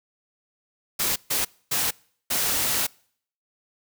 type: noise bursts at uneven times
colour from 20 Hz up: white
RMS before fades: -24 dBFS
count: 4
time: 0.99-1.16 / 1.3-1.45 / 1.71-1.91 / 2.3-2.87 s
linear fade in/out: 10 ms
effects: noise-tail reverb RT60 0.6 s tail -26 dB re dry